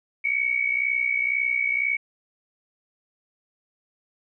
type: tone pair together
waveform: sine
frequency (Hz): 2217 / 2279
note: C#7 / C#7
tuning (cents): 0 / +47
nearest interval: unison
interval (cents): 47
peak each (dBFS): -24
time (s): 0.24-1.97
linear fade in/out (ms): 10
effects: none